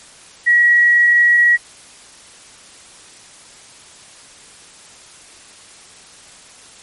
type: tone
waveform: sine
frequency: 1916 Hz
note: A#6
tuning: 47 cents sharp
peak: -8 dBFS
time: 0.46-1.57 s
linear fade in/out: 20 ms
effects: white hiss -42 dBFS RMS until 6.82 s + MP3 48 kbps